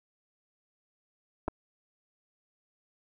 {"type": "clicks", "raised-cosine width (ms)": 1, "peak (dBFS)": -18, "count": 2, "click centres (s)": [1.48, 1.483], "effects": []}